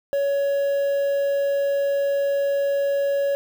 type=tone with quantisation; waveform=triangle; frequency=560 Hz; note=C#5; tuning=18 cents sharp; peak=-17 dBFS; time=0.13-3.35 s; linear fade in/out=0 ms; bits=7; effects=none